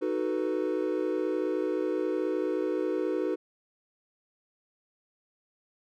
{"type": "chord", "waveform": "triangle", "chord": "B dominant seventh", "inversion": "first", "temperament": "equal", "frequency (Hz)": [311.1, 370, 440, 493.9], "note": ["D#4", "F#4", "A4", "B4"], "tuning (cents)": [0, 0, 0, 0], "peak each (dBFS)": [-30, -29, -32, -31], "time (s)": [0.01, 3.36], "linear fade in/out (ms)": 20, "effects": []}